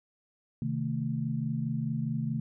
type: chord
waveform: sine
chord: A diminished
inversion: first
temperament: equal with one note detuned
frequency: 130.81 / 155.56 / 223.3 Hz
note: C3 / Eb3 / A3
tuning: 0 / 0 / +26 cents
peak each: -33 dBFS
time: 0.62-2.4 s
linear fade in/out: 2 ms
effects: none